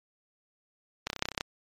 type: clicks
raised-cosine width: 0.2 ms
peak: -13 / -14 / -16 / -17 / -24 / -9 / -13 / -13 / -19 / -27 / -10 / -12 dBFS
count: 12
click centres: 1.07 / 1.101 / 1.131 / 1.163 / 1.193 / 1.224 / 1.255 / 1.287 / 1.317 / 1.348 / 1.378 / 1.409 s
effects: MP3 96 kbps